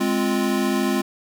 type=chord; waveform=square; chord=F minor; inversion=first; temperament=equal; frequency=207.7 / 261.6 / 349.2 Hz; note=Ab3 / C4 / F4; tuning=0 / 0 / 0 cents; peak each=-24 / -24 / -25 dBFS; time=0-1.02 s; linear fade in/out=10 ms; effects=none